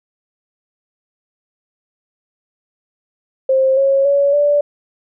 sine tone with pitch steps, 529 / 546.1 / 563.7 / 581.9 Hz, C5 / C#5 / C#5 / D5, +19 / -26 / +29 / -16 cents, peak -10 dBFS, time 3.49-4.61 s, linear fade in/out 5 ms, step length 280 ms, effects none

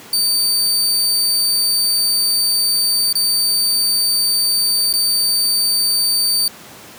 sawtooth tone with dropouts, 4600 Hz, D8, 37 cents flat, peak -11 dBFS, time 0.13-6.48 s, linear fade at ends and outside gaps 2 ms, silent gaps 3.128-3.153 / 4.928-4.937 s, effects pink hiss -38 dBFS RMS until 6.98 s + high-pass 150 Hz 12 dB/octave

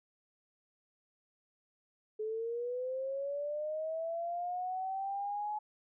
sine linear sweep, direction up, 426.9 to 850 Hz, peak -34 dBFS, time 2.19-5.59 s, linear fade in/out 10 ms, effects none

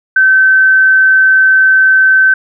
sine tone, 1538 Hz, G6, 33 cents flat, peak -4 dBFS, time 0.16-2.34 s, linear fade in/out 5 ms, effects none

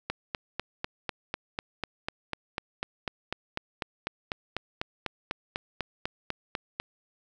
click train, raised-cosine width 0.3 ms, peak -14 dBFS, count 28, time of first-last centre 0.1-6.8 s, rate 4.03 Hz, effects none

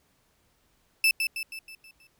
35% pulse tone with echo, 2637 Hz, E7, in tune, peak -17 dBFS, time 1.04-1.11 s, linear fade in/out 2 ms, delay 160 ms, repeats 6, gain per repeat -6 dB, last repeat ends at 2.07 s, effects pink hiss -68 dBFS RMS until 2.19 s

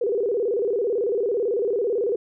sine tone with vibrato, 437.7 Hz, A4, 9 cents flat, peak -20 dBFS, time 0.01-2.16 s, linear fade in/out 5 ms, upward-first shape square, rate 18 Hz, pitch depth 160 cents each way, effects none

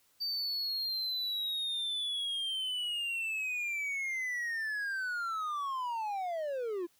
triangle linear sweep, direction down, 4632 to 330.6 Hz, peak -31 dBFS, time 0.2-6.87 s, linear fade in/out 20 ms, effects white hiss -69 dBFS RMS until 6.99 s

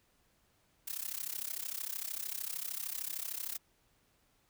blue noise with amplitude modulation, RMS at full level -36 dBFS, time 0.87-3.58 s, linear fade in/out 10 ms, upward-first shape sine, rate 33.2 Hz, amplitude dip 90%, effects pink hiss -72 dBFS RMS until 4.49 s

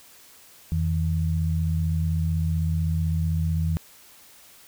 sine tone pair together, 84.8 / 160.59 Hz, E2 / E3, +50 / -45 cents, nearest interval major seventh, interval 1105 cents, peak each -23 / -25 dBFS, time 0.72-3.77 s, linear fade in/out 0 ms, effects white hiss -51 dBFS RMS until 4.67 s

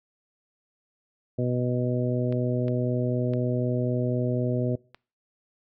harmonic tone, 124 Hz, B2, 7 cents sharp, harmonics 1 / 2 / 3 / 4 / 5, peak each -26 / -29 / -31 / -32 / -33 dBFS, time 1.38-4.76 s, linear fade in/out 10 ms
clicks, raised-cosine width 0.3 ms, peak -27 dBFS, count 4, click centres 2.325 / 2.682 / 3.336 / 4.946 s
effects noise-tail reverb RT60 0.4 s tail -24 dB re dry

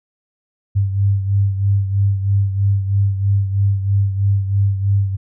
sine beating tone pair, 98.6 / 101.7 Hz, G2 / G#2, +11 / -36 cents, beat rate 3.1 Hz, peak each -14 / -21 dBFS, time 0.75-5.17 s, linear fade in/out 20 ms, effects none

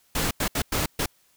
pink noise bursts at uneven times, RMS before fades -25 dBFS, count 5, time 0.15-0.31 / 0.4-0.48 / 0.55-0.62 / 0.72-0.86 / 0.99-1.06 s, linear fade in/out 5 ms, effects white hiss -63 dBFS RMS until 1.36 s

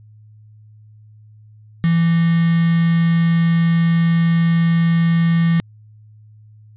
sine tone with quantisation, 166.8 Hz, E3, 21 cents sharp, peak -12 dBFS, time 1.84-5.6 s, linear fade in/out 0 ms, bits 4, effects added 107 Hz sine -42 dBFS peak until 6.76 s + resampled to 8000 Hz

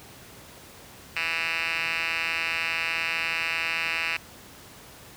5% pulse tone with band-pass filter, 164.81 Hz, E3, in tune, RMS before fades -28 dBFS, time 1.16-4.17 s, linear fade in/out 5 ms, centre 2700 Hz, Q 5.9, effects pink hiss -47 dBFS RMS until 5.16 s + high-pass 60 Hz 12 dB/octave

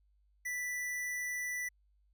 square tone, 1975.5 Hz, B6, in tune, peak -36 dBFS, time 0.45-1.69 s, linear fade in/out 10 ms, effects added 50 Hz sine -67 dBFS peak until 2.13 s

